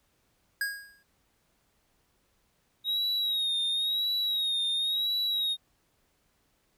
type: tone with exponential decay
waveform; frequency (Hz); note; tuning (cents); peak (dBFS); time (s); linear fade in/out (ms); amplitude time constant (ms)
square; 1639; G#6; -23; -26; 0.61-1.03; 2; 91
type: tone with vibrato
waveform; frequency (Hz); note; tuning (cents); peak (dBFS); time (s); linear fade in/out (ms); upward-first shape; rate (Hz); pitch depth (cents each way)
triangle; 3782; A#7; +24; -25; 2.84-5.57; 50; sine; 0.96; 66
effects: pink hiss -71 dBFS RMS until 6.77 s